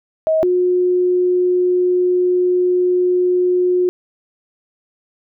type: tone pair in turn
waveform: sine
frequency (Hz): 635 / 360.9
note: D#5 / F#4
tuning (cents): +35 / -43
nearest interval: minor seventh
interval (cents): 978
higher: first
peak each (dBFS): -12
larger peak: neither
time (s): 0.27-0.43 / 0.43-3.89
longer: second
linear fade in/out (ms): 0
effects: none